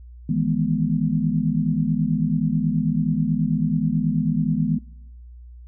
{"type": "chord", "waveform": "sine", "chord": "E major seventh", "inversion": "third", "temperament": "equal with one note detuned", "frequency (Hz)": [155.56, 164.81, 207.7, 243.4], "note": ["D#3", "E3", "G#3", "B3"], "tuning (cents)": [0, 0, 0, -25], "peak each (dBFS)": -24, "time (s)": [0.29, 4.79], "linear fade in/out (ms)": 5, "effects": ["noise-tail reverb RT60 0.9 s tail -22 dB re dry", "added 60 Hz sine -39 dBFS peak until 5.67 s"]}